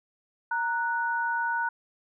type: tone pair together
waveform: sine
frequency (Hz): 930 / 1476.3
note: A#5 / F#6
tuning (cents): -4 / -4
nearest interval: minor sixth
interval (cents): 800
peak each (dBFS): -28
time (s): 0.51-1.69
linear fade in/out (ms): 5
effects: none